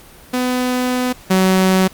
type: tone pair in turn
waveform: sawtooth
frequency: 251 / 187.91 Hz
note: B3 / F#3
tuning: +28 / +27 cents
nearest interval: perfect fourth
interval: 501 cents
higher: first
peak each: -12 / -7 dBFS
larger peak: second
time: 0.33-1.13 / 1.3-1.88 s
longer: first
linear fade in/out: 10 ms
effects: pink hiss -42 dBFS RMS until 1.93 s + Opus 48 kbps